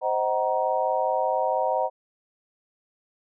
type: chord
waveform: sine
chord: C half-diminished seventh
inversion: none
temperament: just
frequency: 523.3 / 627.9 / 753.5 / 941.9 Hz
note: C5 / Eb5 / Gb5 / Bb5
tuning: 0 / +16 / +31 / +18 cents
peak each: -27 dBFS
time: 0.01-1.9 s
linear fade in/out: 50 ms
effects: none